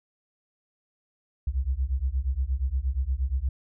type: beating tone pair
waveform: sine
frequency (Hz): 61.6 / 70.1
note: B1 / C#2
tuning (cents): -4 / +20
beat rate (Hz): 8.5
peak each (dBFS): -27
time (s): 1.47-3.49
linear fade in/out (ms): 5
effects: none